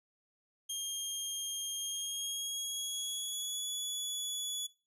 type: tone with pitch glide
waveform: 20% pulse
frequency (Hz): 3218 to 3407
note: G7 to G#7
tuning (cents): +45 to +44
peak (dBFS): -30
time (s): 0.69-4.67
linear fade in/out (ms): 10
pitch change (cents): +99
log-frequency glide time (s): 1.76-3.68
effects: noise-tail reverb RT60 0.3 s tail -19 dB re dry